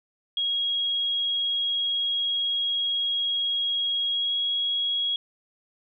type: tone with pitch glide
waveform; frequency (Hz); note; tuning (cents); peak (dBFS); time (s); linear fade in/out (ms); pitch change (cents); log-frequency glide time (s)
sine; 3294 to 3315; G#7 to G#7; -15 to -4; -23; 0.37-5.16; 2; +11; 4.12-4.35
effects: none